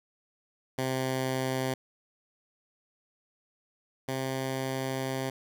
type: tone pair in turn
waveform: 10% pulse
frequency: 130.8 / 132.32 Hz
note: C3 / C3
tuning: 0 / +20 cents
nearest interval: unison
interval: 20 cents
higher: second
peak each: -20 / -22 dBFS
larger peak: first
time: 0.78-1.74 / 4.08-5.3 s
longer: second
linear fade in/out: 5 ms
effects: none